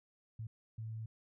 sine tone bursts at uneven times, 111.1 Hz, A2, 17 cents sharp, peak -40 dBFS, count 2, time 0.39-0.47 / 0.78-1.06 s, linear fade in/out 5 ms, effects none

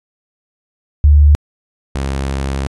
sine / sawtooth tone pair in turn, 73.42 / 67.9 Hz, D2 / C#2, 0 / -35 cents, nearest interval minor second, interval 135 cents, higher first, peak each -4 / -13 dBFS, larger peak first, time 1.04-1.35 / 1.95-2.67 s, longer second, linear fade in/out 0 ms, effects resampled to 24000 Hz

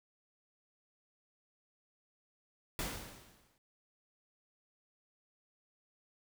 pink noise with exponential decay, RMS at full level -36 dBFS, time 2.79-3.58 s, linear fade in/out 1 ms, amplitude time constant 170 ms, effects none

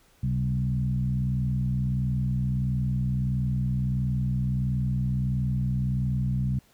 sine tone with frequency modulation, 130.81 Hz, C3, in tune, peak -23 dBFS, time 0.23-6.59 s, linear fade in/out 5 ms, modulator 61.5 Hz, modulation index 0.9, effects pink hiss -61 dBFS RMS until 6.73 s

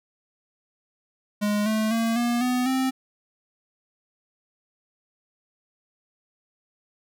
square tone with pitch steps, 207.7 / 217.5 / 227.8 / 238.6 / 249.9 / 261.7 Hz, G#3 / A3 / A#3 / A#3 / B3 / C4, 0 / -20 / -40 / +41 / +21 / 0 cents, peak -22 dBFS, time 1.41-2.91 s, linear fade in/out 20 ms, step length 250 ms, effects none

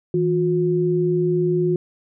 sine tone pair together, 162 / 359.3 Hz, E3 / F4, -30 / +49 cents, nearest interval octave + major second, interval 1379 cents, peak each -21 / -18 dBFS, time 0.14-1.76 s, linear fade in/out 2 ms, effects none

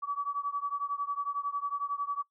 sine beating tone pair, 1139 / 1150 Hz, C#6 / D6, +47 / -37 cents, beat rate 11 Hz, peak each -33 / -34 dBFS, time 0.02-2.23 s, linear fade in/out 20 ms, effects noise-tail reverb RT60 0.1 s tail -21 dB re dry

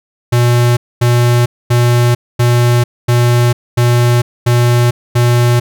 square tone bursts, 120.8 Hz, B2, 38 cents flat, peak -8 dBFS, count 8, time 0.32-5.6 s, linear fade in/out 10 ms, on 450 ms, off 240 ms, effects none

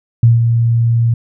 sine tone with ADSR envelope, 116.54 Hz, A#2, in tune, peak -3 dBFS, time 0.23-1.14 s, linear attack 3 ms, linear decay 160 ms, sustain -6 dB, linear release 4 ms, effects none

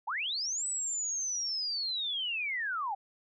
sine linear two-way sweep, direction up then down, 749 to 8030 to 749 Hz, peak -31 dBFS, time 0.07-2.95 s, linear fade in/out 10 ms, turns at 0.67 s, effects none

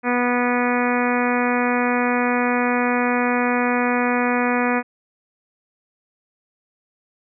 harmonic tone, 245 Hz, B3, 14 cents flat, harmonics 1 / 2 / 3 / 4 / 5 / 6 / 7 / 8 / 9 / 10, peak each -21 / -24 / -26 / -27 / -28 / -29 / -29 / -30 / -31 / -31 dBFS, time 0.03-4.83 s, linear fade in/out 50 ms, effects none

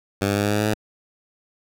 10% pulse tone with pitch steps, 99.3 / 100.63 / 101.97 / 103.34 / 104.72 / 106.12 / 107.54 Hz, G2 / G2 / G#2 / G#2 / G#2 / G#2 / A2, +23 / +46 / -31 / -8 / +15 / +38 / -39 cents, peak -11 dBFS, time 0.21-0.742 s, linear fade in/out 10 ms, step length 76 ms, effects none

